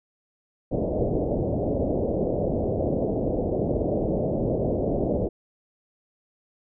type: low-pass noise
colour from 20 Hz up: white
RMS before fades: -25 dBFS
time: 0.71-5.29 s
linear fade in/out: 20 ms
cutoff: 630 Hz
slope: 48 dB/octave
effects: none